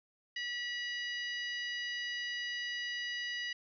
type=harmonic tone with a mistuned harmonic; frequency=969 Hz; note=B5; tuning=33 cents flat; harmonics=2 / 3 / 4 / 5 / 6; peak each=-38 / -41 / -50 / -46 / -54 dBFS; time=0.36-3.53 s; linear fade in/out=5 ms; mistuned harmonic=6; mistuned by=+41 cents; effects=none